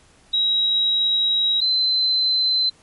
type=tone pair in turn; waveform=sine; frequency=3840 / 4065 Hz; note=B7 / B7; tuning=-49 / +49 cents; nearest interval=minor second; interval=98 cents; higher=second; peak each=-16 dBFS; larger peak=neither; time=0.33-1.61 / 1.61-2.7 s; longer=first; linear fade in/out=10 ms; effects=pink hiss -54 dBFS RMS until 2.82 s + MP3 48 kbps